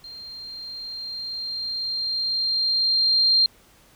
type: tone with level ramp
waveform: sine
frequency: 4186 Hz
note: C8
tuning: in tune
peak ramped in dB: -37 to -14 dBFS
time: 0.04-3.46 s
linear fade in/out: 2 ms
effects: pink hiss -55 dBFS RMS until 3.95 s